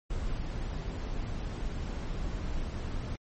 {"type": "noise", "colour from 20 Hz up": "brown", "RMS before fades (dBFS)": -34, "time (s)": [0.1, 3.16], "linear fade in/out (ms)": 5, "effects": ["MP3 32 kbps"]}